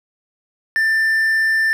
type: tone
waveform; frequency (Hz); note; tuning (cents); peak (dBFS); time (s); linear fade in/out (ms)
triangle; 1781; A6; +21; -12; 0.76-1.73; 0
effects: none